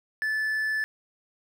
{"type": "tone", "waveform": "triangle", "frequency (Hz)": 1743, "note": "A6", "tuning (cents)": -17, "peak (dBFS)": -23, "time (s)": [0.22, 0.84], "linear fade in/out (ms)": 0, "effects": []}